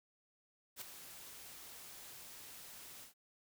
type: noise with ADSR envelope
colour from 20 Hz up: white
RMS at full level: -44 dBFS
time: 0.76-3.14 s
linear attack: 55 ms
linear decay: 6 ms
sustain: -9 dB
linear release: 120 ms
effects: none